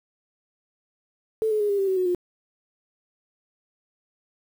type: tone with pitch steps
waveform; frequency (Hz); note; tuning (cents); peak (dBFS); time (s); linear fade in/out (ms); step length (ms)
sine; 440 / 427 / 414.3 / 402.1 / 390.2 / 378.6 / 367.4 / 356.6; A4 / G#4 / G#4 / G4 / G4 / F#4 / F#4 / F4; 0 / +48 / -4 / +44 / -8 / +40 / -12 / +36; -20; 1.42-2.148; 0; 91
effects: 8-bit